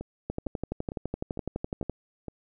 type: two click trains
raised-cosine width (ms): 2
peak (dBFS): -17 / -23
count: 20 / 6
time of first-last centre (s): 0.3-1.897 / 0.01-2.283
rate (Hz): 11.9 / 2.2
effects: none